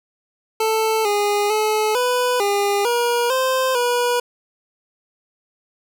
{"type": "tone with pitch steps", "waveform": "25% pulse", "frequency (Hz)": [441.1, 411.2, 429.9, 496, 404.4, 477.5, 520, 485.9], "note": ["A4", "G#4", "A4", "B4", "G#4", "A#4", "C5", "B4"], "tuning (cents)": [4, -17, -40, 7, -46, 42, -11, -28], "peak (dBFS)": -13, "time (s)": [0.6, 4.2], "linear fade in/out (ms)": 5, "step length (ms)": 450, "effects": []}